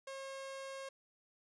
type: tone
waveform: sawtooth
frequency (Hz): 540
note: C#5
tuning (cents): -45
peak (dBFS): -40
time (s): 0.07-0.89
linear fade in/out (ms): 5
effects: resampled to 22050 Hz